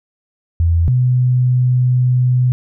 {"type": "tone pair in turn", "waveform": "sine", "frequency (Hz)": [83.9, 125.71], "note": ["E2", "B2"], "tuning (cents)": [31, 31], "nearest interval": "perfect fifth", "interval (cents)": 700, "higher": "second", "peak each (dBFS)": -10, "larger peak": "neither", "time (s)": [[0.6, 0.88], [0.88, 2.52]], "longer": "second", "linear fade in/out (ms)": 0, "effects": []}